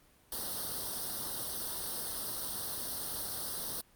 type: noise with comb filter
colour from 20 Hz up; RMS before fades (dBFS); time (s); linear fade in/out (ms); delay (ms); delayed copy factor
white; -38; 0.32-3.81; 2; 0.21; +1
effects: pink hiss -64 dBFS RMS until 3.95 s + Opus 32 kbps